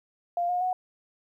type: tone with pitch steps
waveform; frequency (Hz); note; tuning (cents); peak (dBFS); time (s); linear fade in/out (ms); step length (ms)
sine; 697 / 716.6 / 736.7; F5 / F5 / F#5; -4 / +44 / -8; -24; 0.37-0.73; 2; 120
effects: 11-bit